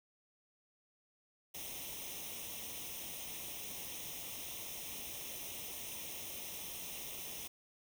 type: noise with comb filter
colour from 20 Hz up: white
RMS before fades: -45 dBFS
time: 1.54-7.48 s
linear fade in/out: 10 ms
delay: 0.33 ms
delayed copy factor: +0.75
effects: none